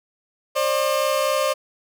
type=tone pair together; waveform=30% pulse; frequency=536 / 599.8 Hz; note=C5 / D5; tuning=+42 / +36 cents; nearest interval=major second; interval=194 cents; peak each=-19 dBFS; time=0.55-1.54 s; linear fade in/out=20 ms; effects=none